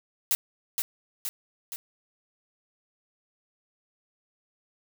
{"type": "noise with echo", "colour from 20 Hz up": "blue", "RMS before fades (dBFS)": -24, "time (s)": [0.31, 0.35], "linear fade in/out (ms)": 0, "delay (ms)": 470, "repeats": 3, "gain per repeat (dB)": -4, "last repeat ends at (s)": 1.76, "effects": []}